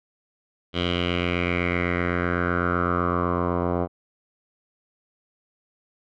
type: tone with low-pass filter sweep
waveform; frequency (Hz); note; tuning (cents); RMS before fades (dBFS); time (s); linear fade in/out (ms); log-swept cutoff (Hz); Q
10% pulse; 87.9; F2; +12; -24; 0.73-3.88; 50; 3300 to 840; 4.8
effects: none